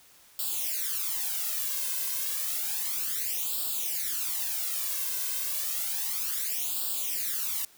blue noise with flanger, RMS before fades -31 dBFS, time 0.39-7.65 s, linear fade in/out 2 ms, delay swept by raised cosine 0.24 to 1.94 ms, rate 0.31 Hz, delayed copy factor +1, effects white hiss -57 dBFS RMS until 7.77 s

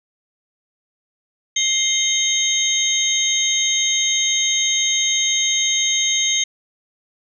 sine tone cluster, 2106 / 3124 / 3714 / 6400 Hz, C7 / G7 / A#7 / G8, +11 / -7 / -7 / +35 cents, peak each -24 / -23 / -22 / -19 dBFS, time 1.56-6.44 s, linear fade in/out 5 ms, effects none

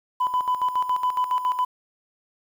sine tone with tremolo, 1001 Hz, B5, 23 cents sharp, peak -17 dBFS, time 0.2-1.65 s, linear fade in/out 10 ms, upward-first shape square, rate 7.2 Hz, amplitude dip 70%, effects tanh soft clip ceiling -16 dBFS + 8-bit

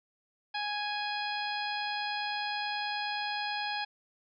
harmonic tone, 830.6 Hz, G#5, in tune, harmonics 1 / 2 / 3 / 4 / 5 / 6, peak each -35 / -38 / -40 / -41 / -42 / -43 dBFS, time 0.54-3.85 s, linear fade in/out 10 ms, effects none

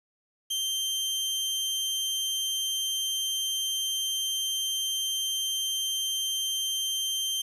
sawtooth tone, 3145 Hz, G7, 5 cents sharp, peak -24 dBFS, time 0.5-7.42 s, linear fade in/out 10 ms, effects resampled to 32000 Hz + 9-bit

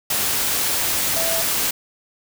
sine tone in noise, 661 Hz, E5, 5 cents sharp, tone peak -25 dBFS, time 1.16-1.42 s, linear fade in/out 5 ms, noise white, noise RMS -21 dBFS, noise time 0.1-1.71 s, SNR -7 dB, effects none

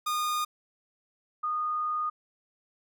45% pulse / sine tone pair in turn, 1223 / 1229.9 Hz, D#6 / D#6, -30 / -20 cents, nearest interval unison, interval 10 cents, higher second, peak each -27 dBFS, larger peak neither, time 0.06-0.45 / 1.43-2.1 s, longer second, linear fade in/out 10 ms, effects none

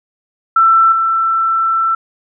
sine tone with level steps, 1336 Hz, E6, 23 cents sharp, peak -6 / -11 dBFS, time 0.56-1.95 s, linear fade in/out 5 ms, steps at 0.92 s, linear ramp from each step 2 ms, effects none

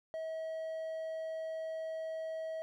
triangle tone, 642 Hz, E5, 46 cents flat, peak -35 dBFS, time 0.14-2.62 s, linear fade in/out 0 ms, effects none

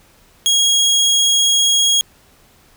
25% pulse tone, 3295 Hz, G#7, 14 cents flat, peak -8 dBFS, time 0.46-2.01 s, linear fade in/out 0 ms, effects pink hiss -51 dBFS RMS until 2.76 s

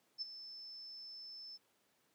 sine tone with ADSR envelope, 5274 Hz, E8, in tune, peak -36 dBFS, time 0.18-1.58 s, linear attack 36 ms, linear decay 20 ms, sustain -12 dB, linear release 27 ms, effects pink hiss -75 dBFS RMS until 2.14 s + high-pass 200 Hz 12 dB/octave

